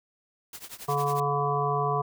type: noise with tremolo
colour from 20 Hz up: white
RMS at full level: -39 dBFS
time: 0.53-1.2 s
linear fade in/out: 2 ms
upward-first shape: triangle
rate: 11 Hz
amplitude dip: 95%
type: harmonic tone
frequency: 143.2 Hz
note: D3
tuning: 43 cents flat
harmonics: 1 / 3 / 5 / 7 / 8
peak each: -30 / -30 / -30 / -30 / -30 dBFS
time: 0.88-2.02 s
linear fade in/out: 10 ms
effects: none